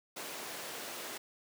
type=high-pass noise; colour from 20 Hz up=pink; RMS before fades=-43 dBFS; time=0.16-1.18 s; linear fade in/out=10 ms; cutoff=370 Hz; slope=12 dB/octave; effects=none